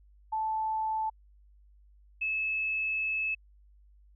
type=tone pair in turn; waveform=sine; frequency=876 / 2600 Hz; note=A5 / E7; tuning=-8 / -24 cents; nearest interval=octave + perfect fifth; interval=1884 cents; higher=second; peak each=-28 dBFS; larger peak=neither; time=0.32-1.1 / 2.21-3.35 s; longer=second; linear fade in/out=10 ms; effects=added 50 Hz sine -56 dBFS peak until 4.15 s